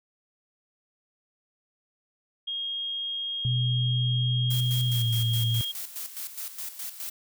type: tone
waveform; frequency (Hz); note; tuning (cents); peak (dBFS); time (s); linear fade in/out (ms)
sine; 3252; G#7; -37; -29; 2.47-5.72; 10
type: tone with pitch glide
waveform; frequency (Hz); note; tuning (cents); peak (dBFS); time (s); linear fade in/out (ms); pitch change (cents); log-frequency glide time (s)
sine; 123.5 to 115.23; B2 to A#2; 0 to -20; -23; 3.45-5.61; 0; -120; 4.86-5.07
type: noise with tremolo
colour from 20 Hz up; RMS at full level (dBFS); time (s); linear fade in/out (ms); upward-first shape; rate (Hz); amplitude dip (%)
blue; -35; 4.5-7.1; 10; square; 4.8; 65
effects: none